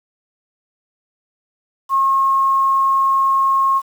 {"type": "tone with quantisation", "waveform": "sine", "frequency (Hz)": 1081, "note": "C#6", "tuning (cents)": -44, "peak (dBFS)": -12, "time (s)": [1.89, 3.82], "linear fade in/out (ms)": 50, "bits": 7, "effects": []}